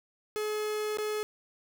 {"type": "tone with dropouts", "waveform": "45% pulse", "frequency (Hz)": 425.3, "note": "G#4", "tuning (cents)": 41, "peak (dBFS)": -30, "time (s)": [0.36, 1.23], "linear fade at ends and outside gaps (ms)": 0, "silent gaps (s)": [0.972, 0.985], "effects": []}